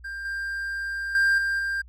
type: tone with level steps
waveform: triangle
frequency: 1591 Hz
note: G6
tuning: 25 cents sharp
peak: -30 / -26 / -16 / -21 / -23 dBFS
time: 0.04-1.82 s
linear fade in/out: 10 ms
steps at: 0.25 / 1.15 / 1.38 / 1.59 s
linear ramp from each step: 2 ms
effects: added 60 Hz sine -45 dBFS peak until 1.88 s